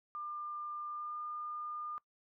sine tone with pitch glide, 1198 to 1209.8 Hz, D6 to D#6, +34 to -49 cents, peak -39 dBFS, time 0.15-1.98 s, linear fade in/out 0 ms, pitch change +17 cents, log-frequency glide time 0.87-1.2 s, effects noise-tail reverb RT60 0.1 s tail -21 dB re dry

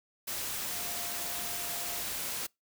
sine tone in noise, 698.5 Hz, F5, in tune, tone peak -47 dBFS, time 0.71-2.02 s, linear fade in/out 10 ms, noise white, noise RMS -36 dBFS, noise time 0.27-2.47 s, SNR -14 dB, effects noise-tail reverb RT60 0.2 s tail -26 dB re dry

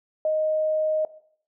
sine tone, 622.3 Hz, D#5, in tune, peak -20 dBFS, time 0.25-1.05 s, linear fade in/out 2 ms, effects noise-tail reverb RT60 0.6 s tail -17 dB re dry

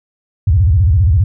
sine tone with vibrato, 84.4 Hz, E2, 41 cents sharp, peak -7 dBFS, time 0.47-1.24 s, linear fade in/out 5 ms, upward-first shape square, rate 15 Hz, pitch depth 300 cents each way, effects none

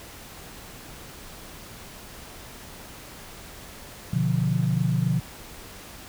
sine chord, B diminished, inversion none, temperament equal, 123.47 / 146.83 / 174.61 Hz, B2 / D3 / F3, 0 / 0 / 0 cents, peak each -25 dBFS, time 4.13-5.2 s, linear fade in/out 5 ms, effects pink hiss -43 dBFS RMS until 6.08 s

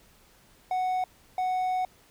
triangle tone bursts at uneven times, 740 Hz, F#5, in tune, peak -23 dBFS, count 2, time 0.71-1.04 / 1.38-1.85 s, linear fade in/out 2 ms, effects pink hiss -59 dBFS RMS until 2.1 s

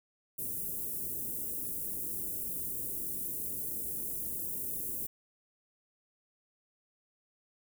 white band-stop noise, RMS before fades -37 dBFS, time 0.38-5.07 s, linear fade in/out 10 ms, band 430 to 10000 Hz, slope 24 dB/octave, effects none

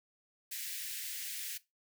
white high-pass noise, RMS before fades -41 dBFS, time 0.51-1.58 s, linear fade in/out 10 ms, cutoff 1700 Hz, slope 48 dB/octave, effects noise-tail reverb RT60 0.2 s tail -18 dB re dry

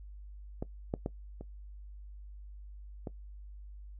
clicks, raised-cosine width 2 ms, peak -22 / -18 / -20 / -30 / -24 dBFS, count 5, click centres 0.625 / 0.939 / 1.061 / 1.41 / 3.072 s, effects noise-tail reverb RT60 0.1 s tail -19 dB re dry + added 50 Hz sine -45 dBFS peak until 3.99 s

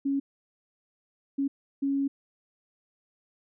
sine tone bursts at uneven times, 276.7 Hz, C#4, 3 cents flat, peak -24 dBFS, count 3, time 0.05-0.2 / 1.38-1.48 / 1.82-2.08 s, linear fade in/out 10 ms, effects none

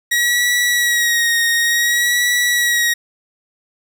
sawtooth tone with vibrato, 1903 Hz, A#6, 35 cents sharp, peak -10 dBFS, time 0.11-2.94 s, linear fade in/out 10 ms, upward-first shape sine, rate 0.56 Hz, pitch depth 37 cents each way, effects none

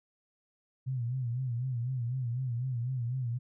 sine tone with vibrato, 124.1 Hz, B2, 9 cents sharp, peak -30 dBFS, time 0.86-3.39 s, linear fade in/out 20 ms, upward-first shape sine, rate 4 Hz, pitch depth 110 cents each way, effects none

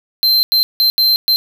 square tone bursts at uneven times, 4117 Hz, C8, 29 cents flat, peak -10 dBFS, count 5, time 0.23-0.43 / 0.52-0.63 / 0.8-0.9 / 0.98-1.16 / 1.28-1.36 s, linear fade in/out 0 ms, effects none

